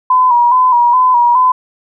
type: tone with vibrato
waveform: sine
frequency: 985 Hz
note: B5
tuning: 5 cents flat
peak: -6 dBFS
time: 0.1-1.52 s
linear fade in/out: 5 ms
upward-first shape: square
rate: 2.4 Hz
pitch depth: 50 cents each way
effects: none